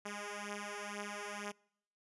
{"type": "beating tone pair", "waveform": "5% pulse", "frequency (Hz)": [204.4, 206.5], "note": ["G#3", "G#3"], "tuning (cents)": [-27, -10], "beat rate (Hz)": 2.1, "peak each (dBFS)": [-33, -33], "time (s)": [0.05, 1.52], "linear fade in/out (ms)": 10, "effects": ["noise-tail reverb RT60 0.7 s tail -26 dB re dry", "resampled to 24000 Hz"]}